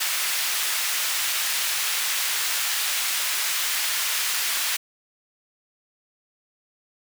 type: high-pass noise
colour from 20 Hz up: pink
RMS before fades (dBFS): -25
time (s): 0-4.77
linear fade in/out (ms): 10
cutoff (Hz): 1800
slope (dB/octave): 12
effects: none